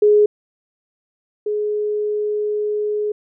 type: tone pair in turn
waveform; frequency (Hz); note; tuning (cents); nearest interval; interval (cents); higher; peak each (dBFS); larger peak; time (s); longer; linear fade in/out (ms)
sine; 418.4 / 420; G#4 / G#4; +13 / +19; unison; 6; second; -9 / -18; first; 0.02-0.26 / 1.46-3.12; second; 5
effects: none